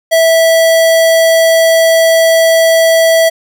square tone, 655 Hz, E5, 11 cents flat, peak -6 dBFS, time 0.11-3.3 s, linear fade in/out 20 ms, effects none

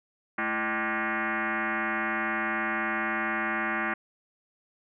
sine tone with frequency modulation, 219 Hz, A3, 8 cents flat, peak -26 dBFS, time 0.38-3.94 s, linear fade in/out 5 ms, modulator 277 Hz, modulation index 7.1, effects none

